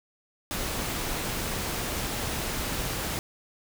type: noise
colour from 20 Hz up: pink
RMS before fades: -31 dBFS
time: 0.51-3.19 s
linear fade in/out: 0 ms
effects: none